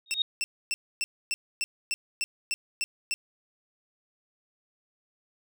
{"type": "tone with exponential growth", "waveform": "sine", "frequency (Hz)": 3729, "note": "A#7", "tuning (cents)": 0, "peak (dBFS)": -19, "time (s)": [0.06, 0.22], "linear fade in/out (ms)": 2, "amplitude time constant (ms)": 33}
{"type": "tone bursts", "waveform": "20% pulse", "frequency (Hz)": 2686, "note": "E7", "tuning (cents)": 32, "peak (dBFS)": -22, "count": 11, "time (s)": [0.11, 3.14], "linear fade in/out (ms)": 0, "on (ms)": 30, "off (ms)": 270}
{"effects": []}